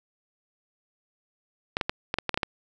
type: clicks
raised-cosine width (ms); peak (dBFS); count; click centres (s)
0.3; -9; 9; 1.769 / 1.812 / 1.895 / 2.141 / 2.186 / 2.293 / 2.343 / 2.375 / 2.432
effects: none